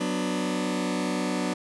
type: chord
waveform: sawtooth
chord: B minor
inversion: second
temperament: just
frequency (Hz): 185.21 / 246.9 / 296.3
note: F#3 / B3 / D4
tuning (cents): +2 / 0 / +15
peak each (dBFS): -26 / -26 / -26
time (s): 0-1.54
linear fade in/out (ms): 10
effects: resampled to 24000 Hz + 10-bit